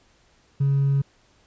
triangle tone with hard clipping, 138.59 Hz, C#3, in tune, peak -17 dBFS, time 0.6-1.02 s, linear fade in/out 10 ms, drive 2 dB, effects pink hiss -60 dBFS RMS until 1.46 s + resampled to 16000 Hz

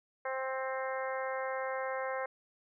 harmonic tone, 263.2 Hz, C4, 10 cents sharp, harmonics 2 / 3 / 4 / 5 / 6 / 7 / 8, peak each -36 / -41 / -41 / -45 / -44 / -45 / -47 dBFS, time 0.25-2.26 s, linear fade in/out 5 ms, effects none

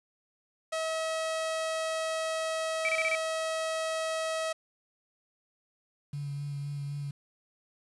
sawtooth tone, 642 Hz, E5, 46 cents flat, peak -26 dBFS, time 0.72-4.53 s, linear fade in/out 10 ms
sine tone bursts, 2321 Hz, D7, 21 cents flat, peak -26 dBFS, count 5, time 2.85-3.151 s, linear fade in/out 0 ms, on 37 ms, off 29 ms
sine tone with vibrato, 142.8 Hz, D3, 48 cents flat, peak -33 dBFS, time 6.13-7.11 s, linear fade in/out 5 ms, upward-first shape sine, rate 3.9 Hz, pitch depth 18 cents each way
effects resampled to 24000 Hz + 9-bit

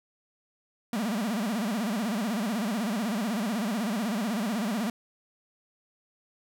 45% pulse tone with vibrato, 216.8 Hz, A3, 25 cents flat, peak -27 dBFS, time 0.93-4.9 s, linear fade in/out 2 ms, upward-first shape sine, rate 16 Hz, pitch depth 200 cents each way, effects none

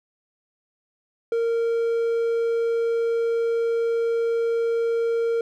triangle tone, 462.1 Hz, A#4, 15 cents flat, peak -18 dBFS, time 1.32-5.41 s, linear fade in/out 2 ms, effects none

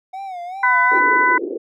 triangle tone with vibrato, 740 Hz, F#5, in tune, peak -25 dBFS, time 0.13-1 s, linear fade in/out 10 ms, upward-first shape sine, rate 2.6 Hz, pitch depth 110 cents each way
harmonic tone, 500 Hz, B4, 21 cents sharp, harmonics 2 / 3 / 4, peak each -15 / -17 / -18 dBFS, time 0.63-1.38 s, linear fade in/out 5 ms
white band-pass noise, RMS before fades -26 dBFS, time 0.91-1.58 s, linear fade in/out 10 ms, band 300 to 460 Hz, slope 48 dB/octave
effects none

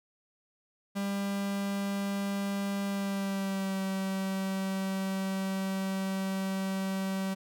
45% pulse tone with pitch glide, 198.9 to 192.01 Hz, G3 to G3, +25 to -36 cents, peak -30 dBFS, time 0.95-7.35 s, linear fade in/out 20 ms, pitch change -61 cents, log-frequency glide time 2.87-3.82 s, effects none

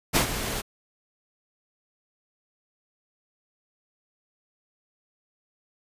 pink noise with ADSR envelope, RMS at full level -19 dBFS, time 0.13-0.62 s, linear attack 31 ms, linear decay 98 ms, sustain -11 dB, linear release 18 ms, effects resampled to 32000 Hz

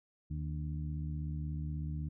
harmonic tone with a mistuned harmonic, 76.3 Hz, D#2, 33 cents flat, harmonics 1 / 2 / 3 / 4, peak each -38 / -38 / -50 / -49 dBFS, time 0.3-2.09 s, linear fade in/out 10 ms, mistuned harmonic 4, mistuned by -65 cents, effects none

